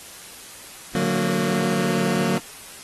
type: chord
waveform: sawtooth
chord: D augmented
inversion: none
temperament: just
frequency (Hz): 146.83 / 183.54 / 229.4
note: D3 / F#3 / A#3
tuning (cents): 0 / -14 / -28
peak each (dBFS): -26 / -20 / -21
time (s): 0.95-2.38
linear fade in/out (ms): 0
effects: white hiss -41 dBFS RMS until 2.83 s + AAC 32 kbps